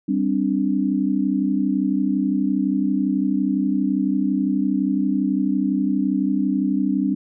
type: chord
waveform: sine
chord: G suspended fourth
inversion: none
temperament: equal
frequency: 196 / 261.6 / 293.7 Hz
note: G3 / C4 / D4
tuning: 0 / 0 / 0 cents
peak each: -22 dBFS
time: 0.08-7.15 s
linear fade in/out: 10 ms
effects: none